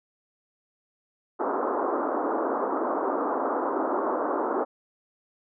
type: band-pass noise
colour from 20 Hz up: pink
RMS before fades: -27 dBFS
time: 1.39-4.65 s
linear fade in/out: 20 ms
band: 270 to 1300 Hz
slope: 48 dB/octave
effects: none